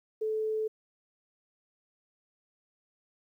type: tone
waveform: sine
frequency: 435.3 Hz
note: A4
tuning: 19 cents flat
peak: -28 dBFS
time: 0.21-0.68 s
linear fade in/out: 10 ms
effects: 11-bit